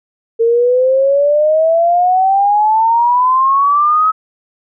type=exponential sweep; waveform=sine; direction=up; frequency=453.6 to 1287 Hz; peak=-8 dBFS; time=0.39-4.12 s; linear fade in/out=20 ms; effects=none